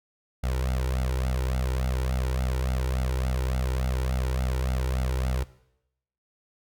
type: tone with flanger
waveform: sawtooth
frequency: 64 Hz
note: C2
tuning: 38 cents flat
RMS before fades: -27 dBFS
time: 0.43-5.44 s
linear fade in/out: 10 ms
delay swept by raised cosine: 1.4 to 2.18 ms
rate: 3.5 Hz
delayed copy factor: +0.95
effects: noise-tail reverb RT60 0.8 s tail -18 dB re dry